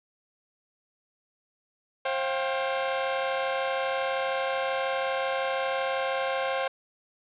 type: chord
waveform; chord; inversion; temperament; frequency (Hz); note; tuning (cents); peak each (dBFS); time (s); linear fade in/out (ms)
sawtooth; C suspended fourth; none; equal with one note detuned; 533.6 / 698.5 / 784; C5 / F5 / G5; +34 / 0 / 0; -24 / -30 / -29; 2.05-6.68; 5
effects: resampled to 8000 Hz + 8-bit